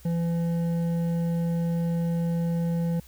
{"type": "tone with hard clipping", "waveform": "triangle", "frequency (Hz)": 168.6, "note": "E3", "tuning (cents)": 39, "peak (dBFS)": -25, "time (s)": [0.05, 3], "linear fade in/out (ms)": 5, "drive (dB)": 11, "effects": ["added 63 Hz sine -50 dBFS peak until 3.07 s", "white hiss -55 dBFS RMS until 3.07 s"]}